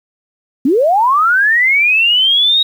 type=linear sweep; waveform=sine; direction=up; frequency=239.3 to 3807 Hz; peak=-8 dBFS; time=0.65-2.63 s; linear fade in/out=5 ms; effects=7-bit